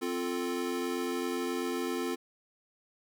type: chord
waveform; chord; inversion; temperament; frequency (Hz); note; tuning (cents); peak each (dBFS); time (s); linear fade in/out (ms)
square; F major; second; equal; 261.6 / 349.2 / 440; C4 / F4 / A4; 0 / 0 / 0; -36 / -35 / -38; 0.01-2.16; 20
effects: none